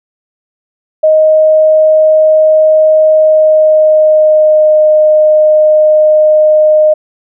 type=tone with pitch glide; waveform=sine; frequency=624 to 615.1 Hz; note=D#5 to D#5; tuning=+5 to -20 cents; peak=-3 dBFS; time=1.03-6.94 s; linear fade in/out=10 ms; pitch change=-25 cents; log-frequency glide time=3.11-4.79 s; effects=none